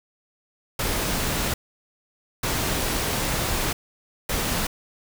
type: noise bursts at uneven times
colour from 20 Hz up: pink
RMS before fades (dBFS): -25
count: 3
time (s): 0.79-1.54 / 2.43-3.73 / 4.29-4.67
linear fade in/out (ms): 5
effects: none